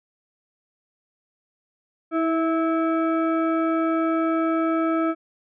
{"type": "tone with frequency modulation", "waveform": "sine", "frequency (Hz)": 324.5, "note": "E4", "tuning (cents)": -27, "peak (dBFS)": -19, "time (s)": [2.11, 5.15], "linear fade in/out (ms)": 50, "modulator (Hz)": 980, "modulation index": 0.91, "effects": []}